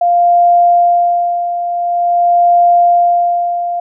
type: tone with tremolo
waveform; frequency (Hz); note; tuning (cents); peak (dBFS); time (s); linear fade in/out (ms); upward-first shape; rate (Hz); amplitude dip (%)
sine; 698; F5; -1; -5; 0.01-3.8; 5; sine; 0.47; 65
effects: none